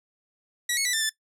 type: tone with pitch steps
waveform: 10% pulse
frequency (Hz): 1932 / 2192 / 1971 / 1784 / 1754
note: B6 / C#7 / B6 / A6 / A6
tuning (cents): -39 / -20 / -4 / +23 / -6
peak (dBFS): -14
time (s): 0.69-1.095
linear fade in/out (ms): 5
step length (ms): 81
effects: noise-tail reverb RT60 0.1 s tail -18 dB re dry + low-pass 11000 Hz 12 dB/octave